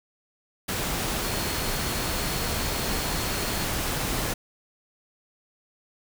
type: tone in noise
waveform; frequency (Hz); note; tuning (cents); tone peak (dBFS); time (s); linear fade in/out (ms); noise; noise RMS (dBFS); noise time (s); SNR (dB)
sine; 4311; C#8; -49; -39; 1.23-3.65; 10; pink; -28; 0.68-4.34; -14
effects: none